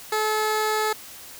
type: tone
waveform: 15% pulse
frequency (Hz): 430.8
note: A4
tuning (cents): -37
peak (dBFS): -15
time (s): 0.12-0.93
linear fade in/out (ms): 5
effects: white hiss -42 dBFS RMS until 1.39 s